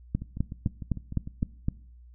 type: two click trains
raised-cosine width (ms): 5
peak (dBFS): -24 / -13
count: 9 / 7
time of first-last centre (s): 0.22-1.425 / 0.15-1.685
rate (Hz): 6.64 / 3.91
effects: noise-tail reverb RT60 0.6 s tail -22 dB re dry + added 60 Hz sine -48 dBFS peak until 2.14 s